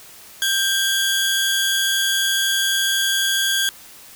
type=tone pair together; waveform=sawtooth; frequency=1582 / 3352 Hz; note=G6 / G#7; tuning=+15 / +15 cents; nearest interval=octave + minor second; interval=1300 cents; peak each=-17 dBFS; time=0.42-3.69 s; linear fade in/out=0 ms; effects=white hiss -43 dBFS RMS until 4.15 s